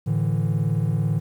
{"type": "chord", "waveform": "triangle", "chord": "A suspended fourth", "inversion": "none", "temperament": "equal", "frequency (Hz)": [110, 146.83, 164.81], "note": ["A2", "D3", "E3"], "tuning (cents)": [0, 0, 0], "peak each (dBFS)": [-21, -21, -22], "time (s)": [0.06, 1.2], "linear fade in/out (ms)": 20, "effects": ["tanh soft clip ceiling -12 dBFS", "9-bit"]}